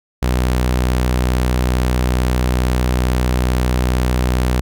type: tone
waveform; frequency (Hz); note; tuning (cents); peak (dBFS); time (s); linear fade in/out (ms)
sawtooth; 62.3; B1; +16; -10; 0.22-4.61; 10
effects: none